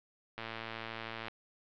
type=click train; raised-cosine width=0.3 ms; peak=-24 dBFS; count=103; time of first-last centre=0.38-1.283 s; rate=113 Hz; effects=low-pass 4000 Hz 12 dB/octave